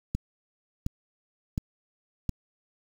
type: click train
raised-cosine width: 5 ms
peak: -15 dBFS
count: 4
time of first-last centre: 0.15-2.293 s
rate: 1.4 Hz
effects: 7-bit